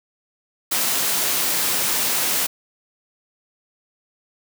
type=high-pass noise; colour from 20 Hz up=white; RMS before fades=-21 dBFS; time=0.71-2.47 s; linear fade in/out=10 ms; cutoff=160 Hz; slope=12 dB/octave; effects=none